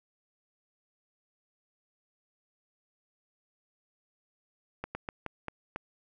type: slowing click train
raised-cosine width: 0.5 ms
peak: -20 dBFS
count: 6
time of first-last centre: 4.84-5.761 s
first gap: 110 ms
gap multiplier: 1.26
effects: none